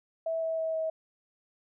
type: tone with pitch steps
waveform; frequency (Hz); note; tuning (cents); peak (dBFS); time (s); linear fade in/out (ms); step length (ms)
sine; 653 / 648.9 / 644.8 / 640.7; E5 / E5 / E5 / E5; -17 / -27 / -38 / -49; -28; 0.26-0.9; 5; 160
effects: none